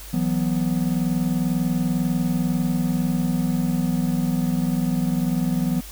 triangle chord, E suspended second, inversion none, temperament equal, 164.81 / 185 / 246.9 Hz, E3 / F#3 / B3, 0 / 0 / 0 cents, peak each -22 dBFS, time 0.13-5.81 s, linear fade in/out 10 ms, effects added 49 Hz sine -38 dBFS peak until 5.91 s + white hiss -41 dBFS RMS until 5.91 s

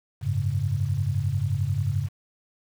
sine chord, F# suspended second, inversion none, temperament equal, 92.5 / 103.83 / 138.59 Hz, F#2 / G#2 / C#3, 0 / 0 / 0 cents, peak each -28 / -26 / -27 dBFS, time 0.21-2.09 s, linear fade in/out 50 ms, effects 8-bit

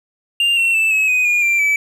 triangle tone with pitch steps, 2794 / 2718 / 2643 / 2571 / 2501 / 2432 / 2366 / 2301 Hz, F7 / F7 / E7 / E7 / D#7 / D#7 / D7 / D7, 0 / -48 / +4 / -44 / +8 / -40 / +12 / -36 cents, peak -11 dBFS, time 0.4-1.76 s, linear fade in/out 2 ms, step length 170 ms, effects none

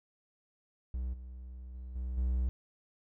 triangle tone with level steps, 62.6 Hz, B1, 24 cents sharp, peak -31 / -41 / -39 / -32 / -26 dBFS, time 0.94-2.49 s, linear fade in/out 0 ms, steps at 1.13 / 1.74 / 1.95 / 2.17 s, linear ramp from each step 10 ms, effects none

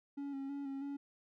triangle tone with vibrato, 277.2 Hz, C#4, in tune, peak -37 dBFS, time 0.17-0.97 s, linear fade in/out 10 ms, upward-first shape square, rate 3.1 Hz, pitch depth 28 cents each way, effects none

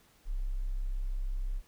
sine tone, 32.9 Hz, C1, 10 cents sharp, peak -30 dBFS, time 0.25-1.62 s, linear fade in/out 50 ms, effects pink hiss -64 dBFS RMS until 1.67 s

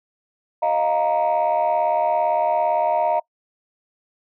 sine chord, Eb suspended second, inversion none, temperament just, 622.3 / 700 / 933.4 Hz, Eb5 / F5 / Bb5, 0 / +4 / +2 cents, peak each -20 dBFS, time 0.62-3.2 s, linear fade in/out 10 ms, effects noise-tail reverb RT60 0.1 s tail -23 dB re dry + tanh soft clip ceiling -12 dBFS

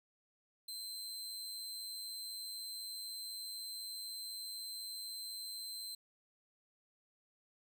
sawtooth tone, 4102 Hz, C8, 35 cents flat, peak -40 dBFS, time 0.68-5.95 s, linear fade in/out 5 ms, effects none

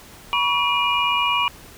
sine tone cluster, 969 / 1127 / 2410 / 2886 Hz, B5 / C#6 / D7 / F#7, -33 / +28 / +44 / -44 cents, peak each -23 dBFS, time 0.33-1.48 s, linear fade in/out 0 ms, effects pink hiss -44 dBFS RMS until 1.77 s

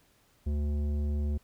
triangle tone with tanh clipping, 73.4 Hz, D2, in tune, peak -29 dBFS, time 0.46-1.38 s, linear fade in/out 10 ms, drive 16 dB, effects pink hiss -66 dBFS RMS until 1.43 s

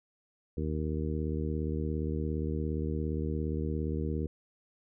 harmonic tone, 77.3 Hz, D#2, 11 cents flat, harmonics 1 / 2 / 3 / 4 / 5 / 6, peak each -33 / -36 / -38 / -39 / -40 / -41 dBFS, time 0.57-4.27 s, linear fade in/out 5 ms, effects none

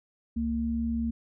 sine tone pair together, 68.38 / 230 Hz, C#2 / A#3, -23 / -23 cents, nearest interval octave + major sixth, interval 2100 cents, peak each -33 / -27 dBFS, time 0.36-1.11 s, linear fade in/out 10 ms, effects none

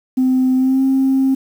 sine tone with pitch glide, 258 to 266.6 Hz, C4 to C4, -24 to +33 cents, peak -10 dBFS, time 0.17-1.35 s, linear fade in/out 10 ms, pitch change +57 cents, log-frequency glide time 0.56-0.82 s, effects tanh soft clip ceiling -8 dBFS + 7-bit

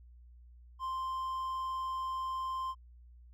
triangle tone, 1046.5 Hz, C6, in tune, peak -32 dBFS, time 0.79-2.75 s, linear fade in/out 50 ms, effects added 60 Hz sine -53 dBFS peak until 3.33 s

